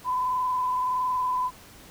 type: tone with frequency modulation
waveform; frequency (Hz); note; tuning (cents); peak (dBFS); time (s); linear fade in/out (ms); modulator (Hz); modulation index
sine; 1008; B5; +35; -23; 0.04-1.51; 50; 21.5; 0.71
effects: pink hiss -49 dBFS RMS until 1.9 s